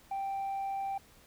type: tone with tanh clipping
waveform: sine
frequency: 784 Hz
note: G5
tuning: in tune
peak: -33 dBFS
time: 0.11-0.98 s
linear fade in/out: 5 ms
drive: 1 dB
effects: pink hiss -60 dBFS RMS until 1.26 s